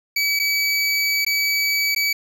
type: tone with dropouts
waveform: 25% pulse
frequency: 2284 Hz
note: D7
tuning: 49 cents flat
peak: -14 dBFS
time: 0.16-2.13 s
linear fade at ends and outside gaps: 5 ms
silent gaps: 0.392-0.397 / 1.249-1.264 / 1.949-1.961 s
effects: none